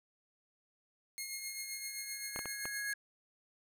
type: tone with tremolo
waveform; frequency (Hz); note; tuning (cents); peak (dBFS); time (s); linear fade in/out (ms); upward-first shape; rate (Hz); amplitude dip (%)
10% pulse; 2149; C7; +46; -29; 1.18-2.93; 0; triangle; 7.7; 50
type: tone with exponential growth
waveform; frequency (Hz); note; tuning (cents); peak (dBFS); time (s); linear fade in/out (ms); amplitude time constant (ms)
sine; 1661.2; G#6; 0; -35; 1.37-2.94; 5; 340
type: clicks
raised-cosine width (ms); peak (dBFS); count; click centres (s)
0.5; -25; 4; 2.361 / 2.391 / 2.457 / 2.655
effects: none